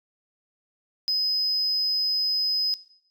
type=tone; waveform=sine; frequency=5040 Hz; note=D#8; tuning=21 cents sharp; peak=-20 dBFS; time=1.08-2.74 s; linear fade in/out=0 ms; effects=noise-tail reverb RT60 0.6 s tail -18 dB re dry + tanh soft clip ceiling -19 dBFS